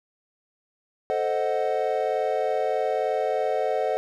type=chord; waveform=triangle; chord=A diminished seventh; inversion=none; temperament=equal; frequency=440 / 523.3 / 622.3 / 740 Hz; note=A4 / C5 / Eb5 / Gb5; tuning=0 / 0 / 0 / 0 cents; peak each=-26 dBFS; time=1.1-3.97 s; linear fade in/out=0 ms; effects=none